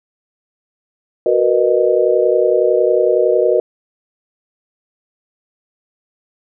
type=chord; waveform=sine; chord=B major seventh; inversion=second; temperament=just; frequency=370.4 / 463 / 493.9 / 617.4 Hz; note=F#4 / A#4 / B4 / D#5; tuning=+2 / -12 / 0 / -14 cents; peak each=-16 dBFS; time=1.26-3.6 s; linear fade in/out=2 ms; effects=none